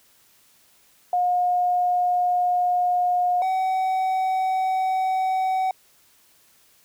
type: tone pair in turn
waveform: sine / triangle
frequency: 717 / 754.6 Hz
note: F5 / F#5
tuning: +45 / +34 cents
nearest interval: minor second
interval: 89 cents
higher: second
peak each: -18 dBFS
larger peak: neither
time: 1.13-3.42 / 3.42-5.71 s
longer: neither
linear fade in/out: 2 ms
effects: white hiss -58 dBFS RMS until 6.84 s